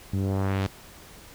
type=tone with low-pass filter sweep; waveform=sawtooth; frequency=96.9 Hz; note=G2; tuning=20 cents flat; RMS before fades=-26 dBFS; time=0.13-0.67 s; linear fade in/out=5 ms; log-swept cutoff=220 to 5100 Hz; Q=1.1; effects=pink hiss -48 dBFS RMS until 1.34 s